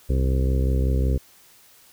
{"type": "harmonic tone", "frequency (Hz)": 65.41, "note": "C2", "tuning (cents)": 0, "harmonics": [1, 2, 3, 4, 5, 6, 7, 8], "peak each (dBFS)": [-19, -26, -34, -32, -38, -34, -35, -37], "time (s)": [0.09, 1.18], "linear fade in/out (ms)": 10, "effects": ["white hiss -53 dBFS RMS until 1.92 s"]}